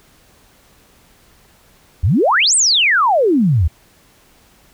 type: exponential two-way sweep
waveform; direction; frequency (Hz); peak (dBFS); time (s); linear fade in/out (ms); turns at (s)
sine; up then down; 71.3 to 8870 to 71.3; -10; 2.03-3.68; 10; 2.55
effects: pink hiss -51 dBFS RMS until 4.73 s